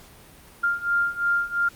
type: beating tone pair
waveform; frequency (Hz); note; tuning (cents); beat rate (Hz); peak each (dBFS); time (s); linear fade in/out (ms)
sine; 1396.9 / 1399.8; F6 / F6; 0 / +4; 2.9; -25 / -23; 0.63-1.69; 10
effects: pink hiss -49 dBFS RMS until 1.75 s + Opus 48 kbps